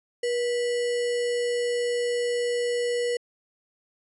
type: tone with sample-and-hold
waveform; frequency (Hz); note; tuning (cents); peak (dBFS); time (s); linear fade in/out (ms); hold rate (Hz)
sine; 481.8; B4; -43; -23; 0.23-3.17; 5; 2450
effects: resampled to 24000 Hz